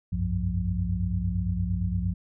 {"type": "tone cluster", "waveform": "sine", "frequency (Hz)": [61.6, 89.9, 98.6, 177.1], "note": ["B1", "F#2", "G2", "F3"], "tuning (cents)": [-4, -49, 11, 24], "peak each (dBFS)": -30, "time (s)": [0.12, 2.14], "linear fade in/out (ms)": 10, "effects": []}